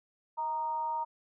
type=tone with amplitude modulation; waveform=sine; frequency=932.3 Hz; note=A#5; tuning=in tune; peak=-28 dBFS; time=0.37-1.05 s; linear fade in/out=20 ms; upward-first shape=sine; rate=299 Hz; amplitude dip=50%; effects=none